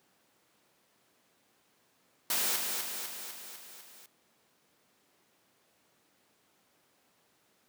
white noise with echo, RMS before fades -30 dBFS, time 2.3-2.56 s, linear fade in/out 2 ms, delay 250 ms, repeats 6, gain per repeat -4 dB, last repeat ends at 4.06 s, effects pink hiss -69 dBFS RMS until 7.68 s + high-pass 200 Hz 12 dB/octave

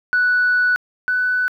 sine tone pair in turn, 1480 / 1494.6 Hz, F#6 / F#6, 0 / +17 cents, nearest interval unison, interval 17 cents, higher second, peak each -12 / -15 dBFS, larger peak first, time 0.13-0.76 / 1.08-1.48 s, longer first, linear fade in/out 0 ms, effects tanh soft clip ceiling -10 dBFS + 9-bit

